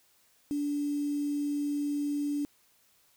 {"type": "tone with quantisation", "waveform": "sine", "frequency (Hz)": 290, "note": "D4", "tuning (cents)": -22, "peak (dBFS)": -28, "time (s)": [0.51, 2.45], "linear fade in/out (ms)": 0, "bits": 8, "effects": ["white hiss -66 dBFS RMS until 3.16 s"]}